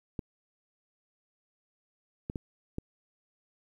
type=clicks; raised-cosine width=3 ms; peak=-21 dBFS; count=4; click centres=0.192 / 2.299 / 2.358 / 2.784 s; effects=10-bit